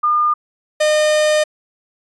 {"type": "tone pair in turn", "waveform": ["sine", "45% pulse"], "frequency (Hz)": [1211, 609.9], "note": ["D#6", "D#5"], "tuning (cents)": [-47, -35], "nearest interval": "octave", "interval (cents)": 1188, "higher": "first", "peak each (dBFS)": -12, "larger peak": "neither", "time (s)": [[0.03, 0.34], [0.8, 1.44]], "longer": "second", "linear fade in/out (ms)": 10, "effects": ["resampled to 22050 Hz"]}